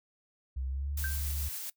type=tone with pitch glide; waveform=sine; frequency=65.41 to 71.74 Hz; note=C2 to D2; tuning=0 to -40 cents; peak=-32 dBFS; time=0.56-1.49 s; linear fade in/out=10 ms; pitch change=+160 cents; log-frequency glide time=0.67-0.92 s
type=noise with tremolo; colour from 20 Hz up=blue; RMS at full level=-38 dBFS; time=0.97-1.7 s; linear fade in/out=5 ms; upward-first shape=triangle; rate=7.3 Hz; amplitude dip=25%
type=tone with exponential decay; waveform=sine; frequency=1566 Hz; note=G6; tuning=2 cents flat; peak=-31 dBFS; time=1.04-1.25 s; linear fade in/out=1 ms; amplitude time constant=45 ms
effects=noise-tail reverb RT60 0.1 s tail -21 dB re dry